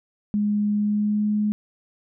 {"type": "tone with pitch glide", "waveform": "sine", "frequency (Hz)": [207.7, 210.1], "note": ["G#3", "G#3"], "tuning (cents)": [0, 20], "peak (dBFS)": -19, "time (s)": [0.34, 1.52], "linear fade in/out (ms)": 0, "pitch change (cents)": 20, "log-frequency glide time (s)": [0.74, 1.26], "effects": []}